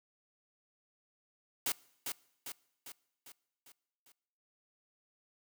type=noise with echo; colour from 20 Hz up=white; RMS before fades=-33 dBFS; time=1.66-1.72 s; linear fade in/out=2 ms; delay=400 ms; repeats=6; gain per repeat=-5 dB; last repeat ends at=4.12 s; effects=noise-tail reverb RT60 0.9 s tail -23 dB re dry + high-pass 150 Hz 12 dB/octave